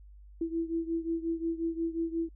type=beating tone pair; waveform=sine; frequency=329.3 / 334.9 Hz; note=E4 / E4; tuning=-2 / +27 cents; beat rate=5.6 Hz; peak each=-31 / -34 dBFS; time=0.41-2.29 s; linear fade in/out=5 ms; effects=noise-tail reverb RT60 0.1 s tail -23 dB re dry + added 50 Hz sine -49 dBFS peak until 2.35 s